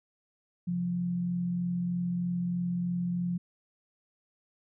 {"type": "tone pair together", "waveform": "sine", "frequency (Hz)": [133.2, 176.37], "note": ["C3", "F3"], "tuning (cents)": [31, 17], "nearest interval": "perfect fourth", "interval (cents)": 486, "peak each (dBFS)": [-40, -28], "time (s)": [0.67, 3.38], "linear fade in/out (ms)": 10, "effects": []}